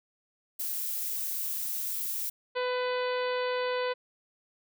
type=noise; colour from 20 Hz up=violet; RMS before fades=-33 dBFS; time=0.59-2.3 s; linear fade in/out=10 ms
type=harmonic tone; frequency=499.7 Hz; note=B4; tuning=20 cents sharp; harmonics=1 / 2 / 3 / 4 / 5 / 6 / 7 / 8 / 9; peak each=-29 / -35 / -39 / -41 / -43 / -45 / -46 / -47 / -48 dBFS; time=2.55-3.94 s; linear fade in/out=20 ms
effects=none